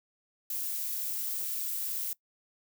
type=noise; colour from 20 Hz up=violet; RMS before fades=-34 dBFS; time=0.5-2.13 s; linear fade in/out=2 ms; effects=noise-tail reverb RT60 0.1 s tail -22 dB re dry